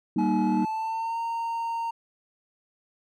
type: chord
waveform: sine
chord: Eb major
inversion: first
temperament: just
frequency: 194.45 / 233.3 / 311.1 Hz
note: G3 / Bb3 / Eb4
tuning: -14 / +2 / 0 cents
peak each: -25 / -25 / -25 dBFS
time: 0.16-0.65 s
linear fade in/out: 5 ms
type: tone with pitch glide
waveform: triangle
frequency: 850 to 921.6 Hz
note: G#5 to A#5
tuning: +40 to -20 cents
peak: -25 dBFS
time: 0.18-1.91 s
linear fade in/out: 10 ms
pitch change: +140 cents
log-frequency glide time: 0.42-1.18 s
effects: tanh soft clip ceiling -15 dBFS